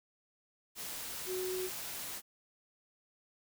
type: tone in noise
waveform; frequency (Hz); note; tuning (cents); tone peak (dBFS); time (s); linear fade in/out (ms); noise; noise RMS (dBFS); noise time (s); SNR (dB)
sine; 370; F#4; 0; -35; 1.26-1.7; 50; white; -42; 0.75-2.22; +4
effects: none